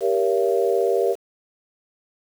sine chord, G diminished seventh, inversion none, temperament just, 392 / 470.4 / 564.5 / 677.4 Hz, G4 / Bb4 / Db5 / Fb5, 0 / +16 / +31 / +47 cents, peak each -21 / -21 / -25 / -26 dBFS, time 0-1.16 s, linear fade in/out 50 ms, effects 7-bit

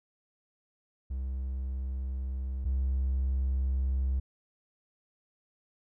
triangle tone pair in turn, 65.41 / 65.83 Hz, C2 / C2, 0 / +11 cents, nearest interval unison, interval 11 cents, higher second, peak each -29 / -23 dBFS, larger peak second, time 1.1-2.65 / 2.65-4.2 s, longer neither, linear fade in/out 10 ms, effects tanh soft clip ceiling -21 dBFS

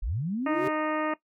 sine linear sweep, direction up, 32.7 to 404.1 Hz, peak -27 dBFS, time 0.02-0.69 s, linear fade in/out 10 ms
sawtooth tone with exponential growth, 138.59 Hz, C#3, in tune, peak -30 dBFS, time 0.41-0.68 s, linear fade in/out 5 ms, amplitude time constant 57 ms
harmonic tone, 308.4 Hz, D#4, 15 cents flat, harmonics 1 / 2 / 3 / 4 / 5 / 6 / 7 / 8 / 9, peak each -30 / -31 / -35 / -33 / -45 / -37 / -43 / -43 / -46 dBFS, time 0.46-1.14 s, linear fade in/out 5 ms
effects noise-tail reverb RT60 0.1 s tail -17 dB re dry

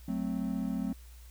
triangle chord, F# diminished, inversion none, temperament equal, 185 / 220 / 261.6 Hz, F#3 / A3 / C4, 0 / 0 / 0 cents, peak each -33 dBFS, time 0.08-0.93 s, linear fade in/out 5 ms, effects added 60 Hz sine -48 dBFS peak until 1.3 s + white hiss -60 dBFS RMS until 1.3 s

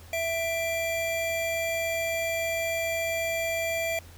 square tone pair together, 663 / 2363 Hz, E5 / D7, +10 / +10 cents, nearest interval octave + minor seventh, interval 2200 cents, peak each -29 / -32 dBFS, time 0.13-3.99 s, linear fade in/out 2 ms, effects added 84 Hz sine -47 dBFS peak until 4.17 s + pink hiss -52 dBFS RMS until 4.17 s

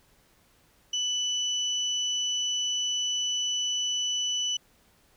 sine tone pair together, 2979 / 5958 Hz, F#7 / F#8, +11 / +11 cents, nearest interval octave, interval 1200 cents, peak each -27 / -32 dBFS, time 0.93-4.57 s, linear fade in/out 5 ms, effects pink hiss -63 dBFS RMS until 5.16 s

